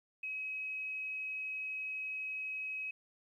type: tone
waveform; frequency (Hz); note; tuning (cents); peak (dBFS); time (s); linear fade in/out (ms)
sine; 2548; D#7; +41; -37; 0.23-2.91; 5
effects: 12-bit